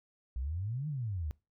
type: exponential two-way sweep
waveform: sine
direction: up then down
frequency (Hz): 58.5 to 157.1 to 70.4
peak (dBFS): -33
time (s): 0.36-1.31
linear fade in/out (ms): 0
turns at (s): 0.88
effects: noise-tail reverb RT60 0.3 s tail -23 dB re dry